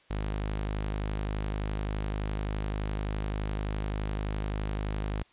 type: tone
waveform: sawtooth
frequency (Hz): 51.7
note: G#1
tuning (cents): -7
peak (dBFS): -26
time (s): 0.1-5.23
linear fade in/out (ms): 10
effects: white hiss -62 dBFS RMS until 5.32 s + resampled to 8000 Hz